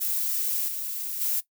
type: noise with level steps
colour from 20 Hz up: violet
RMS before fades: -27 / -32 / -26 dBFS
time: 0-1.41 s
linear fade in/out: 20 ms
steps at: 0.67 / 1.2 s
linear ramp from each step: 20 ms
effects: noise-tail reverb RT60 0.1 s tail -17 dB re dry